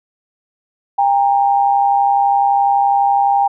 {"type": "tone pair together", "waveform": "sine", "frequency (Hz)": [800.4, 932.3], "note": ["G5", "A#5"], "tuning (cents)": [36, 0], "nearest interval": "minor third", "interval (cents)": 264, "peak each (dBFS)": [-11, -18], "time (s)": [0.98, 3.48], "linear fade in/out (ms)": 10, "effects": []}